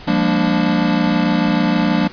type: chord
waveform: square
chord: G minor seventh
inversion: third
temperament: equal with one note detuned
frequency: 174.61 / 201.2 / 233.1 / 293.7 Hz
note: F3 / G3 / Bb3 / D4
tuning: 0 / +45 / 0 / 0 cents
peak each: -20 dBFS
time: 0.07-2.08 s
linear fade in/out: 10 ms
effects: pink hiss -37 dBFS RMS until 2.12 s + resampled to 11025 Hz